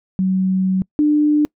sine tone pair in turn, 188.1 / 298.6 Hz, F#3 / D4, +29 / +29 cents, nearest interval minor sixth, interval 800 cents, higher second, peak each -14 / -11 dBFS, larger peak second, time 0.19-0.82 / 0.99-1.45 s, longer first, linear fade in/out 0 ms, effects noise-tail reverb RT60 0.1 s tail -26 dB re dry

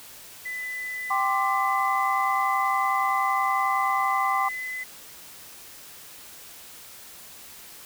sine tone with pitch glide, 2000 to 2017 Hz, B6 to B6, +21 to +36 cents, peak -30 dBFS, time 0.45-4.84 s, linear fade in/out 10 ms, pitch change +15 cents, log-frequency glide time 1.14-2.12 s
sine chord, G suspended fourth, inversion none, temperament just, 784 / 1045.3 / 1176 Hz, G5 / C6 / D6, 0 / -2 / +2 cents, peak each -26 dBFS, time 1.1-4.49 s, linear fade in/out 10 ms
effects white hiss -45 dBFS RMS until 7.85 s

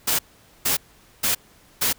white noise bursts, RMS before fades -21 dBFS, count 4, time 0.07-1.93 s, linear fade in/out 10 ms, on 120 ms, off 460 ms, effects pink hiss -54 dBFS RMS until 1.98 s

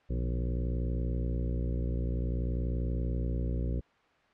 harmonic tone with a mistuned harmonic, 60.5 Hz, B1, 35 cents flat, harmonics 1 / 2 / 3 / 4 / 5 / 6 / 7 / 8 / 9, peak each -30 / -36 / -40 / -42 / -44 / -46 / -47 / -48 / -49 dBFS, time 0.09-3.81 s, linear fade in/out 20 ms, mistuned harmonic 3, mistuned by -83 cents, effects white hiss -64 dBFS RMS until 4.33 s + low-pass 2000 Hz 12 dB/octave

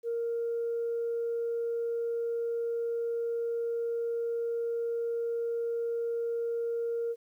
sine tone, 466 Hz, A#4, 1 cent flat, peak -28 dBFS, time 0.03-7.16 s, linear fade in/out 50 ms, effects tanh soft clip ceiling -25 dBFS + 11-bit

